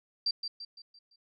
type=tone with echo; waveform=sine; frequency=4699 Hz; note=D8; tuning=in tune; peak=-26 dBFS; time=0.26-0.31 s; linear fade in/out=5 ms; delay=170 ms; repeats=5; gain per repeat=-7 dB; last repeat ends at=1.16 s; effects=none